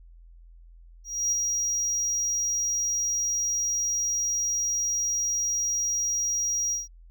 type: tone with ADSR envelope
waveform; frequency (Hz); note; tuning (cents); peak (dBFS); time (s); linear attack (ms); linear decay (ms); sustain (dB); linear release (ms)
triangle; 5720; F8; +41; -20; 1.04-6.88; 280; 13; -3; 160
effects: added 42 Hz sine -47 dBFS peak until 7.1 s